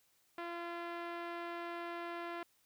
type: tone with low-pass filter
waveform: 5% pulse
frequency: 342.7 Hz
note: F4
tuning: 33 cents flat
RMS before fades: -43 dBFS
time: 0.38-2.43 s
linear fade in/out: 2 ms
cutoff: 1500 Hz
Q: 0.54
effects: white hiss -73 dBFS RMS until 2.65 s